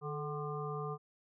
harmonic tone with a mistuned harmonic, 149.9 Hz, D3, 36 cents sharp, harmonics 1 / 3 / 5 / 7 / 8, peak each -40 / -41 / -47 / -47 / -44 dBFS, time 0.01-0.98 s, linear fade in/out 50 ms, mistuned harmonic 3, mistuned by -58 cents, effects none

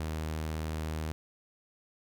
sawtooth tone, 78.5 Hz, D#2, 16 cents sharp, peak -29 dBFS, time 0-1.12 s, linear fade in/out 0 ms, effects none

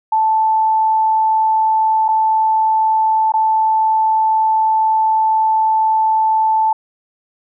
sine tone with dropouts, 878 Hz, A5, 4 cents flat, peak -11 dBFS, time 0.12-6.73 s, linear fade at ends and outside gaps 5 ms, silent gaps 2.082-2.086 / 3.321-3.338 s, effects none

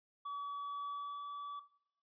triangle tone with pitch glide, 1140 to 1149.3 Hz, C#6 to D6, +48 to -38 cents, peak -38 dBFS, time 0.25-1.6 s, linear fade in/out 10 ms, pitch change +14 cents, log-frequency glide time 0.57-1.32 s, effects noise-tail reverb RT60 0.7 s tail -17 dB re dry + resampled to 11025 Hz

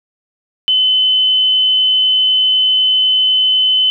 sine tone, 3036 Hz, F#7, 44 cents sharp, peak -9 dBFS, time 0.68-3.9 s, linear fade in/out 0 ms, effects none

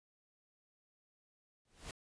pink noise with exponential growth, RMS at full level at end -42 dBFS, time 1.65-1.91 s, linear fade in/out 2 ms, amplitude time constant 56 ms, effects resampled to 22050 Hz

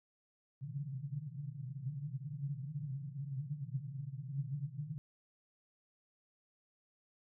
pink band-pass noise, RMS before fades -42 dBFS, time 0.61-4.98 s, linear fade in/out 0 ms, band 130 to 150 Hz, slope 96 dB/octave, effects none

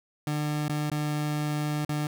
30% pulse tone with dropouts, 149.6 Hz, D3, 32 cents sharp, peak -24 dBFS, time 0.27-2.07 s, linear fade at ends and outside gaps 2 ms, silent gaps 0.683-0.695 / 0.9-0.916 / 1.849-1.892 s, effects none

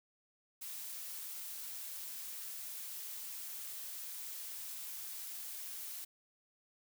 blue noise, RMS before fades -45 dBFS, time 0.61-6.05 s, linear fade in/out 10 ms, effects none

